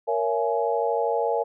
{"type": "chord", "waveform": "sine", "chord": "A# half-diminished seventh", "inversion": "none", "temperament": "just", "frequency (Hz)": [466.2, 559.4, 671.3, 839.1], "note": ["A#4", "C#5", "E5", "G#5"], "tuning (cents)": [0, 16, 31, 18], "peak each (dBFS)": [-25, -28, -28, -27], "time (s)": [0.07, 1.44], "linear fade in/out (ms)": 20, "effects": []}